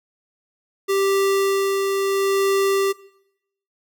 square tone with tremolo, 392 Hz, G4, in tune, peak -17 dBFS, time 0.88-2.93 s, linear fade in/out 20 ms, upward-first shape sine, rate 0.74 Hz, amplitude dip 30%, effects noise-tail reverb RT60 0.8 s tail -20 dB re dry

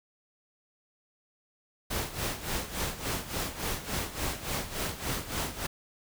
pink noise with tremolo, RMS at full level -31 dBFS, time 1.9-5.67 s, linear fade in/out 10 ms, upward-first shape sine, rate 3.5 Hz, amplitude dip 75%, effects none

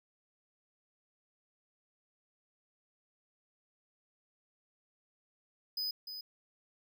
square tone with echo, 5000 Hz, D#8, 8 cents sharp, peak -34 dBFS, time 5.77-5.91 s, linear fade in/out 5 ms, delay 300 ms, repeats 1, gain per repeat -8 dB, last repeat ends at 6.21 s, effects none

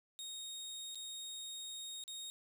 25% pulse tone with dropouts, 3729 Hz, A#7, in tune, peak -40 dBFS, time 0.19-2.3 s, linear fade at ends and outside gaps 0 ms, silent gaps 0.947-0.955 / 2.038-2.079 s, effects 11-bit

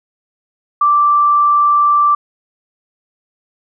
sine tone, 1172 Hz, D6, 4 cents flat, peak -8 dBFS, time 0.81-2.15 s, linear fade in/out 5 ms, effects none

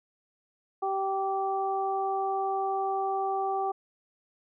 harmonic tone, 388.2 Hz, G4, 17 cents flat, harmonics 1 / 2 / 3, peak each -32 / -28 / -36 dBFS, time 0.82-3.72 s, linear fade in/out 10 ms, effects none

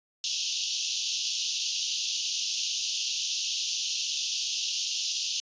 white band-pass noise, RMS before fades -31 dBFS, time 0.24-5.4 s, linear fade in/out 0 ms, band 2700 to 6600 Hz, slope 96 dB/octave, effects resampled to 16000 Hz

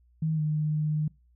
sine tone with pitch glide, 158.2 to 152.63 Hz, D#3 to D#3, +29 to -33 cents, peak -24 dBFS, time 0.22-1.08 s, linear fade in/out 5 ms, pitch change -62 cents, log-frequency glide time 0.35-0.41 s, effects noise-tail reverb RT60 0.3 s tail -25 dB re dry + added 60 Hz sine -59 dBFS peak until 1.35 s

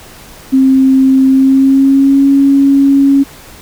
sine tone with pitch glide, 265.1 to 276.5 Hz, C4 to C#4, +23 to -4 cents, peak -4 dBFS, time 0.52-3.24 s, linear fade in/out 20 ms, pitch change +73 cents, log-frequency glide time 1.28-2.28 s, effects pink hiss -35 dBFS RMS until 3.61 s

